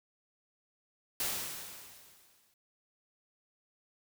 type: noise with exponential decay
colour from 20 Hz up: white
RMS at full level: -32 dBFS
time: 1.2-2.54 s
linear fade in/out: 2 ms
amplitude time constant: 290 ms
effects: none